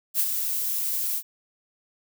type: noise with ADSR envelope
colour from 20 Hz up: violet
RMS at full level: -21 dBFS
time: 0.14-1.23 s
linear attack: 57 ms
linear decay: 53 ms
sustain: -6 dB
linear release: 67 ms
effects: none